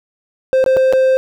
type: tone with dropouts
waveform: triangle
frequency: 523.3 Hz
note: C5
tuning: in tune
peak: -7 dBFS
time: 0.53-1.17 s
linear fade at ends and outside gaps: 0 ms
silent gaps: 0.641-0.662 / 0.766-0.77 / 0.926-0.934 s
effects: none